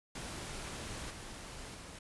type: noise with level steps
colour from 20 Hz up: pink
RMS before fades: -43 / -47 / -49 dBFS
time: 0.15-1.99 s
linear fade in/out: 5 ms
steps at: 1.1 / 1.74 s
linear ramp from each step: 10 ms
effects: resampled to 24000 Hz